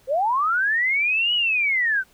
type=linear two-way sweep; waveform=sine; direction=up then down; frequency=493.9 to 2960 to 1483 Hz; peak=-18 dBFS; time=0.07-2.04 s; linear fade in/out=50 ms; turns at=1.34 s; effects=pink hiss -57 dBFS RMS until 2.13 s